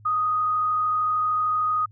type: tone with frequency modulation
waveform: sine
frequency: 1244.5 Hz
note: D#6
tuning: in tune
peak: -20 dBFS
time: 0.05-1.86 s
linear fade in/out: 10 ms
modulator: 33.2 Hz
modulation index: 0.4
effects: added 105 Hz sine -47 dBFS peak until 1.91 s